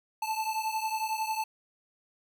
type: beating tone pair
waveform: square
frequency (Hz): 873 / 884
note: A5 / A5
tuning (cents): -14 / +8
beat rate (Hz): 11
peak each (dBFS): -32 / -35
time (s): 0.22-1.44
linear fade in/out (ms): 5
effects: none